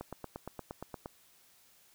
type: click train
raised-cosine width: 1 ms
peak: -26 dBFS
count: 10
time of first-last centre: 0.01-1.059 s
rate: 8.58 Hz
effects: white hiss -64 dBFS RMS until 1.94 s